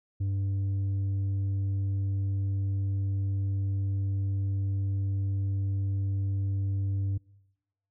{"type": "tone with tanh clipping", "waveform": "sine", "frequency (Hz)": 98, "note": "G2", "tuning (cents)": 0, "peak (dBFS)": -27, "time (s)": [0.2, 7.18], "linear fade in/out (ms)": 10, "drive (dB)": 4, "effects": ["noise-tail reverb RT60 1.0 s tail -25 dB re dry"]}